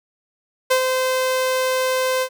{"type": "tone with ADSR envelope", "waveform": "sawtooth", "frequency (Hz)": 516, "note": "C5", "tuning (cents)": -24, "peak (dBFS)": -9, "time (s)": [0.7, 2.29], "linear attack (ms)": 13, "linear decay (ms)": 88, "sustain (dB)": -5, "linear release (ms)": 71, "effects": []}